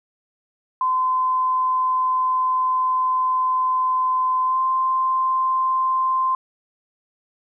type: tone with pitch glide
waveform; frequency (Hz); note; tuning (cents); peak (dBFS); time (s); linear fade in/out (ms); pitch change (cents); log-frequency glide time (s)
sine; 1027 to 1042.5; C6 to C6; -33 to -7; -17; 0.81-6.35; 2; +26; 4.45-4.59
effects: none

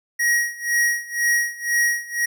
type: tone with tremolo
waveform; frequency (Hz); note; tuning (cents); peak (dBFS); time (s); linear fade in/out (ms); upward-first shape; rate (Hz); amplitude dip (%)
square; 1895; A#6; +28; -16; 0.19-2.26; 10; sine; 2; 90
effects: none

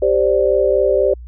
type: chord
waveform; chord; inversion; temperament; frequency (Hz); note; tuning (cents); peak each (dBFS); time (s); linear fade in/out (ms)
sine; G suspended fourth; none; equal; 392 / 523.3 / 587.3; G4 / C5 / D5; 0 / 0 / 0; -16; 0.02-1.14; 5
effects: added 60 Hz sine -31 dBFS peak until 1.27 s

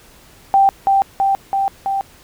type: tone with echo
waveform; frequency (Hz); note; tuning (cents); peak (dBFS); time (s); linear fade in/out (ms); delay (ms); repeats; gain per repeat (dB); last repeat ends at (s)
sine; 784; G5; 0; -8; 0.54-0.69; 0; 330; 4; -2; 2.01
effects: pink hiss -46 dBFS RMS until 2.23 s

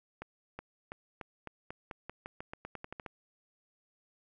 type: accelerating click train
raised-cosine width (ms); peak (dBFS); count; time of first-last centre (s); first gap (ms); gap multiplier
0.5; -26; 17; 0.22-3.062; 370; 0.89
effects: none

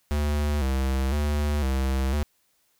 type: tone with vibrato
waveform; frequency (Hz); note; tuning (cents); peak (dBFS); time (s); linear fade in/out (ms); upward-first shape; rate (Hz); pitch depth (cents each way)
square; 70; C#2; +18; -23; 0.11-2.23; 0; square; 0.99; 92
effects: white hiss -68 dBFS RMS until 2.79 s

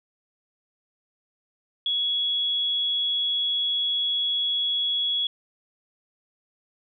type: tone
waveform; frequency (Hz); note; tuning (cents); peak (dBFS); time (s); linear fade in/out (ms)
sine; 3355; G#7; +17; -22; 1.86-5.27; 2
effects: none

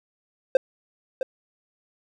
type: tone with echo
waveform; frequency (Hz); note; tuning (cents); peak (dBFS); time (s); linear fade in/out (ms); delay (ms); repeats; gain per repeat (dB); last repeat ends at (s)
triangle; 523.3; C5; 0; -10; 0.55-0.57; 2; 660; 1; -10; 1.23
effects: none

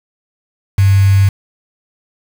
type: tone with quantisation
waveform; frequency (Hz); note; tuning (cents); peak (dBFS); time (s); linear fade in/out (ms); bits
sine; 98; G2; 0; -6; 0.78-1.29; 5; 4
effects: none

